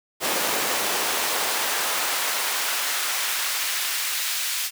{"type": "noise with high-pass filter sweep", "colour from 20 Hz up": "pink", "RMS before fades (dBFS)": -25, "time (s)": [0.2, 4.71], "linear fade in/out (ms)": 50, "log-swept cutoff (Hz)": [370, 2400], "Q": 0.71, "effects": []}